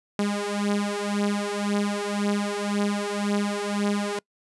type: beating tone pair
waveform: sawtooth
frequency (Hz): 203.4 / 205.3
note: G#3 / G#3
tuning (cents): -36 / -20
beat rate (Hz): 1.9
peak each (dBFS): -23 / -23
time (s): 0.19-4.19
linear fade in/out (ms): 2
effects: noise-tail reverb RT60 0.1 s tail -26 dB re dry + resampled to 24000 Hz